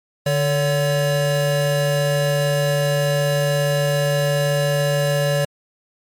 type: tone pair together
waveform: square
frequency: 147.09 / 568 Hz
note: D3 / C#5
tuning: +3 / +42 cents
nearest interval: octave + major seventh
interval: 2339 cents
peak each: -20 dBFS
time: 0.26-5.45 s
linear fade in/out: 5 ms
effects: MP3 64 kbps